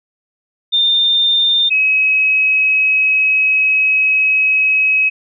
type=tone pair in turn; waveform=sine; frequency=3611 / 2553 Hz; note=A7 / D#7; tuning=+44 / +44 cents; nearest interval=tritone; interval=600 cents; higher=first; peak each=-10 dBFS; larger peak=neither; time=0.72-1.7 / 1.7-5.1 s; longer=second; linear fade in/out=20 ms; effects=none